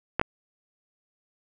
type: clicks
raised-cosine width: 0.5 ms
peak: -8 dBFS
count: 2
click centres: 0.196 / 0.214 s
effects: none